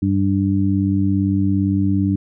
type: harmonic tone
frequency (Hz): 97.6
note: G2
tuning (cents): -7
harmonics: 1 / 2 / 3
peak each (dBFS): -19 / -19 / -19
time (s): 0.02-2.16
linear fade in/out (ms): 5
effects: none